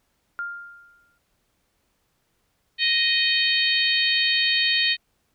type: tone with exponential decay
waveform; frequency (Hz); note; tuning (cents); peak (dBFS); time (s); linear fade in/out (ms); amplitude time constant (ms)
sine; 1400; F6; +4; -25; 0.39-1.18; 0; 170
type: harmonic tone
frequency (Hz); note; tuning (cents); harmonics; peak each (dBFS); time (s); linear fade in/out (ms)
622.3; D#5; 0; 3 / 4 / 5 / 6 / 7; -25 / -25 / -25 / -25 / -25; 2.78-4.97; 50
effects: pink hiss -70 dBFS RMS until 5.34 s